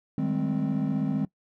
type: chord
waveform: triangle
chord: Ab major seventh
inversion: second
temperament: equal with one note detuned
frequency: 155.56 / 196 / 211.3 / 261.6 Hz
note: Eb3 / G3 / Ab3 / C4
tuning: 0 / 0 / +30 / 0 cents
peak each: -27 / -29 / -28 / -26 dBFS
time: 0.18-1.25 s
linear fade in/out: 2 ms
effects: noise-tail reverb RT60 0.1 s tail -21 dB re dry + tanh soft clip ceiling -16 dBFS